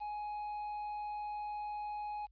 triangle tone with quantisation, 836 Hz, G#5, 11 cents sharp, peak -36 dBFS, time 0-2.27 s, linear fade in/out 20 ms, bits 10, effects added 50 Hz sine -62 dBFS peak until 2.31 s + resampled to 11025 Hz

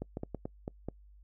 clicks, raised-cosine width 2 ms, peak -23 dBFS, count 7, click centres 0.02 / 0.171 / 0.234 / 0.347 / 0.455 / 0.679 / 0.886 s, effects noise-tail reverb RT60 0.1 s tail -26 dB re dry + added 50 Hz sine -54 dBFS peak until 1.23 s

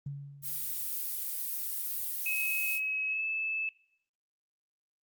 sine tone with exponential decay, 141.3 Hz, C#3, 34 cents sharp, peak -33 dBFS, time 0.06-0.94 s, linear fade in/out 5 ms, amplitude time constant 190 ms
violet noise, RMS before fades -35 dBFS, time 0.42-2.8 s, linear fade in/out 50 ms
sine tone with pitch glide, 2560 to 2618 Hz, D#7 to E7, +49 to -13 cents, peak -30 dBFS, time 2.26-3.69 s, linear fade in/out 2 ms, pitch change +38 cents, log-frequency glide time 3.07-3.24 s
effects noise-tail reverb RT60 0.6 s tail -19 dB re dry + Opus 32 kbps

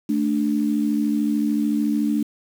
sine tone pair together, 219.7 / 293.3 Hz, A3 / D4, -2 / -2 cents, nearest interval perfect fourth, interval 500 cents, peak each -21 dBFS, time 0.09-2.23 s, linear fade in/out 5 ms, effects 7-bit

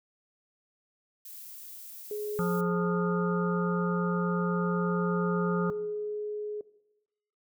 violet noise, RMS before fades -45 dBFS, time 1.25-2.61 s, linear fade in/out 5 ms
sine tone with tremolo, 420 Hz, G#4, 19 cents sharp, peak -30 dBFS, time 2.11-6.61 s, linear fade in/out 2 ms, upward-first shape sine, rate 0.36 Hz, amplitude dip 30%
harmonic tone, 176.1 Hz, F3, 15 cents sharp, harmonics 1 / 3 / 5 / 7 / 8, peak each -27 / -39 / -41 / -36 / -40 dBFS, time 2.39-5.7 s, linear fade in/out 0 ms
effects noise-tail reverb RT60 0.9 s tail -18 dB re dry

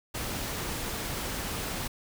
pink noise, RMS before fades -34 dBFS, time 0.14-1.88 s, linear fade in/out 10 ms, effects none

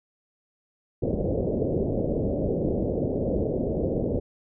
white low-pass noise, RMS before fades -26 dBFS, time 1.02-4.2 s, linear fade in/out 10 ms, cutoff 570 Hz, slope 48 dB/octave, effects none

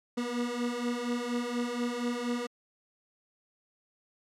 30% pulse beating tone pair, 238.7 / 242.9 Hz, A#3 / B3, +41 / -29 cents, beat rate 4.2 Hz, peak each -32 / -29 dBFS, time 0.17-2.47 s, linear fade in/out 10 ms, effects low-pass 8000 Hz 12 dB/octave + MP3 96 kbps

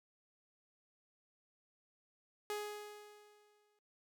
sawtooth tone with exponential decay, 417.4 Hz, G#4, 9 cents sharp, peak -33 dBFS, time 2.5-3.79 s, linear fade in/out 1 ms, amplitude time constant 280 ms, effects noise-tail reverb RT60 0.2 s tail -24 dB re dry

